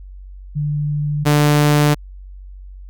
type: tone pair in turn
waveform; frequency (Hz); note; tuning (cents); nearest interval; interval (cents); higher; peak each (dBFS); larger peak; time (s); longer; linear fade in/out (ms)
sine / sawtooth; 147.8 / 147.8; D3 / D3; +11 / +11; unison; 0; neither; -17 / -7; second; 0.55-1.25 / 1.25-1.95; neither; 20
effects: added 47 Hz sine -33 dBFS peak until 2.89 s